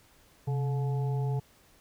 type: harmonic tone with a mistuned harmonic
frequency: 143.3 Hz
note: D3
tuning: 42 cents flat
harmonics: 1 / 3 / 5 / 6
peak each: -27 / -39 / -45 / -44 dBFS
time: 0.47-1.4 s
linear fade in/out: 10 ms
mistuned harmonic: 1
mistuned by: -130 cents
effects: pink hiss -61 dBFS RMS until 1.8 s